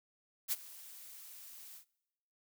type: noise with ADSR envelope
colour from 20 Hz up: blue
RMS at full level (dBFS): -32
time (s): 0.48-1.85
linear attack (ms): 40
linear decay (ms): 33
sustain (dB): -20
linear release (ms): 91
effects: noise-tail reverb RT60 1.0 s tail -24 dB re dry